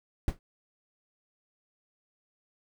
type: noise with exponential decay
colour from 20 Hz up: brown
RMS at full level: -25 dBFS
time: 0.28-0.39 s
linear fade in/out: 1 ms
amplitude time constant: 22 ms
effects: none

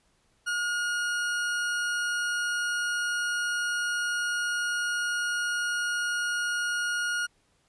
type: tone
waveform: 40% pulse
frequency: 1434 Hz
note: F6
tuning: 45 cents sharp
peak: -26 dBFS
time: 0.46-7.27 s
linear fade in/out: 20 ms
effects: pink hiss -68 dBFS RMS until 7.68 s + resampled to 24000 Hz

